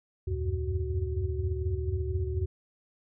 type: tone cluster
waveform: sine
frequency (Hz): 75.1 / 89.4 / 93.6 / 115.9 / 373.5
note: D2 / F2 / F#2 / A#2 / F#4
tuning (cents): +39 / +41 / +20 / -10 / +16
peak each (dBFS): -31 / -34 / -35 / -38 / -36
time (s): 0.27-2.46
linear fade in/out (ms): 10
effects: none